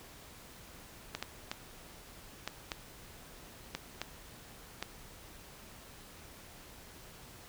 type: clicks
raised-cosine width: 0.2 ms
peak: -18 dBFS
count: 8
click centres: 1.15 / 1.226 / 1.515 / 2.476 / 2.718 / 3.75 / 4.016 / 4.826 s
effects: pink hiss -53 dBFS RMS until 7.48 s